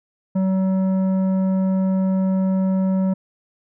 sine tone with tanh clipping, 189.4 Hz, F#3, 41 cents sharp, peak -18 dBFS, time 0.35-3.14 s, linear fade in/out 10 ms, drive 10 dB, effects none

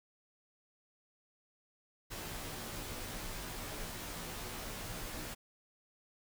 pink noise with comb filter, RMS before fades -43 dBFS, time 2.1-5.35 s, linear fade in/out 20 ms, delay 15 ms, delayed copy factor -0.95, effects none

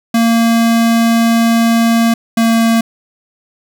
square tone pair in turn, 230 / 228.1 Hz, A#3 / A#3, -23 / -37 cents, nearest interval unison, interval 14 cents, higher first, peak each -9 dBFS, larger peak neither, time 0.14-2.14 / 2.37-2.81 s, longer first, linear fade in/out 5 ms, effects none

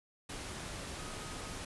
sine tone in noise, 1256 Hz, D#6, 16 cents sharp, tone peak -53 dBFS, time 0.98-1.56 s, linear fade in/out 5 ms, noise pink, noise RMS -43 dBFS, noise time 0.29-1.65 s, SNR -13 dB, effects resampled to 24000 Hz

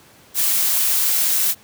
blue noise, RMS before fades -18 dBFS, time 0.34-1.55 s, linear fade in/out 50 ms, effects pink hiss -49 dBFS RMS until 1.63 s + high-pass 100 Hz 12 dB/octave

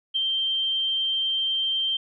sine tone with ADSR envelope, 3144 Hz, G7, 4 cents sharp, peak -19 dBFS, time 0.14-1.97 s, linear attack 23 ms, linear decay 5 ms, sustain -3 dB, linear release 5 ms, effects none

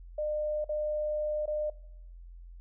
sine tone with dropouts, 604 Hz, D5, 48 cents sharp, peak -29 dBFS, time 0.18-1.7 s, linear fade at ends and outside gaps 5 ms, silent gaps 0.644-0.691 / 1.458-1.477 s, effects noise-tail reverb RT60 0.7 s tail -21 dB re dry + added 43 Hz sine -45 dBFS peak until 2.6 s

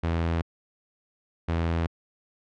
sawtooth tone pair in turn, 83.3 / 83.3 Hz, E2 / E2, +19 / +19 cents, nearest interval unison, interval 0 cents, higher neither, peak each -20 dBFS, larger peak neither, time 0.03-0.42 / 1.48-1.87 s, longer neither, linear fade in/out 10 ms, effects low-pass 3000 Hz 12 dB/octave

